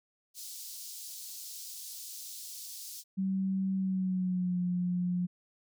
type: high-pass noise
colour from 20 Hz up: pink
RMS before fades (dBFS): -44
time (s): 0.34-3.04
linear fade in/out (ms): 50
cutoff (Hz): 4500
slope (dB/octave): 24
type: tone with pitch glide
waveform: sine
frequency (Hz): 191.3 to 178.49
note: G3 to F3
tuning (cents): -42 to +38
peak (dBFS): -28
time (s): 3.17-5.27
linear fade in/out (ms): 20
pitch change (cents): -120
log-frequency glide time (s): 3.75-4.59
effects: none